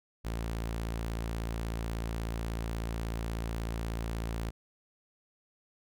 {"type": "tone", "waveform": "sawtooth", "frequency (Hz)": 56.4, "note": "A1", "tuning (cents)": 44, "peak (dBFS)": -29, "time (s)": [0.24, 4.51], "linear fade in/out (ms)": 20, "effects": []}